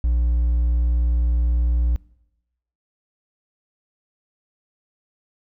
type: tone with hard clipping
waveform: triangle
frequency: 59.4 Hz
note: A#1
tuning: 33 cents sharp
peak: -17 dBFS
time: 0.04-1.96 s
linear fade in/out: 0 ms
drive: 5 dB
effects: noise-tail reverb RT60 0.9 s tail -23 dB re dry